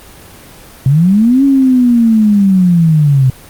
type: linear two-way sweep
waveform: sine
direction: up then down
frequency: 127.1 to 278.8 to 127.1 Hz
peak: -5 dBFS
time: 0.86-3.3 s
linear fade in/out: 2 ms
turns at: 1.44 s
effects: pink hiss -36 dBFS RMS until 3.49 s + Opus 24 kbps